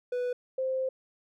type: tone pair in turn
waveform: triangle / sine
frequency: 493.9 / 522.8 Hz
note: B4 / C5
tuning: 0 / -1 cents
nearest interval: minor second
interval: 99 cents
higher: second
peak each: -26 / -27 dBFS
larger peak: first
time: 0.12-0.33 / 0.58-0.89 s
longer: second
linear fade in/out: 5 ms
effects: none